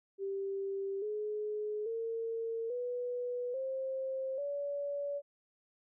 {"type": "tone with pitch steps", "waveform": "sine", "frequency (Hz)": [392, 422.6, 455.5, 491, 529.3, 570.6], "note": ["G4", "G#4", "A#4", "B4", "C5", "C#5"], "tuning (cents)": [0, 30, -40, -10, 20, 50], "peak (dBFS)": -34, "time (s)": [0.18, 5.22], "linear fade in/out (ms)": 50, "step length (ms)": 840, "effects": []}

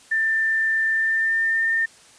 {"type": "tone with pitch glide", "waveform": "sine", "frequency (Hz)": [1784, 1812], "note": ["A6", "A#6"], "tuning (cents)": [23, -50], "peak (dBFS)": -18, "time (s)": [0.11, 1.86], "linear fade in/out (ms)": 10, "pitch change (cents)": 27, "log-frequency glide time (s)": [0.89, 1.74], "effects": ["white hiss -50 dBFS RMS until 2.18 s", "resampled to 22050 Hz"]}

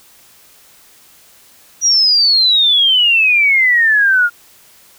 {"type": "exponential sweep", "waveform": "sine", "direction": "down", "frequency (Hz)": [5850, 1400], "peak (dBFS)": -8, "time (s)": [1.81, 4.3], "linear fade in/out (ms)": 50, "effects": ["white hiss -46 dBFS RMS until 4.98 s"]}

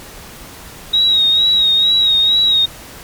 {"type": "tone with vibrato", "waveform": "sine", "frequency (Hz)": 3800, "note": "A#7", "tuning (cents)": 33, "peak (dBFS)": -9, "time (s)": [0.93, 2.66], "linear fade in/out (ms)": 10, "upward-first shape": "sine", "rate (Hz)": 2.2, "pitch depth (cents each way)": 47, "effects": ["pink hiss -35 dBFS RMS until 3.03 s", "MP3 96 kbps"]}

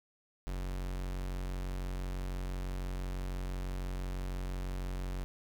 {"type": "tone", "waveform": "45% pulse", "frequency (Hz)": 46, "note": "F#1", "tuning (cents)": -9, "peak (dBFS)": -35, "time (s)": [0.47, 5.24], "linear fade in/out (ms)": 0, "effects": []}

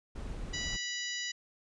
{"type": "noise", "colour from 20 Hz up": "brown", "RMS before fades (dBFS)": -40, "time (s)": [0.15, 0.77], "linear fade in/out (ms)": 10}
{"type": "harmonic tone", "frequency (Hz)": 980, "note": "B5", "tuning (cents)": -14, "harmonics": [2, 3, 4, 5, 6, 7], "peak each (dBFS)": [-39, -41, -42, -43, -44, -44], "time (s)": [0.53, 1.32], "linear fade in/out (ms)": 10}
{"effects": ["resampled to 22050 Hz"]}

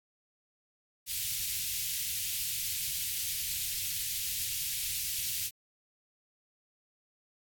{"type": "band-stop noise", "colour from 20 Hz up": "white", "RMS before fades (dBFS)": -34, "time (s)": [1.06, 5.51], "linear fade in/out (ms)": 50, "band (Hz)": [130, 2400], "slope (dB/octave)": 24, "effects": ["AAC 64 kbps"]}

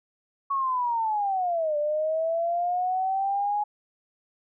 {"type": "linear two-way sweep", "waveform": "sine", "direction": "down then up", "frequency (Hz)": [1115, 587.3, 837], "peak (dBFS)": -23, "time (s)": [0.5, 3.64], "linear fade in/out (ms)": 10, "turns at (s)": 1.77, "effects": []}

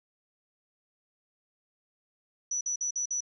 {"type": "tone bursts", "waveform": "sine", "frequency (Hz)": 5920, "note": "F#8", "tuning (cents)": 0, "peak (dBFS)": -28, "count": 5, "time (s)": [2.51, 3.206], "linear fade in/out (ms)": 5, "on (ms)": 100, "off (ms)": 49, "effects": []}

